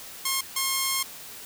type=tone bursts at uneven times; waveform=5% pulse; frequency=1072 Hz; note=C6; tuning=42 cents sharp; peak=-12 dBFS; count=2; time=0.25-0.41 / 0.56-1.03 s; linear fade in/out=5 ms; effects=white hiss -42 dBFS RMS until 1.45 s